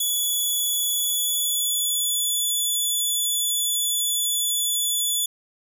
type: tone with pitch glide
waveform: 10% pulse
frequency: 3414 to 3448 Hz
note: G#7 to A7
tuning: +47 to -36 cents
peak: -14 dBFS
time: 0-5.26 s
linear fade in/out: 5 ms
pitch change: +17 cents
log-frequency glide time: 0.96-2.45 s
effects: 9-bit